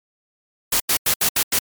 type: noise bursts at uneven times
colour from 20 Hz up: white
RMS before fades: -18 dBFS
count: 6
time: 0.72-0.8 / 0.89-0.97 / 1.06-1.14 / 1.21-1.29 / 1.36-1.43 / 1.52-1.59 s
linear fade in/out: 5 ms
effects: MP3 96 kbps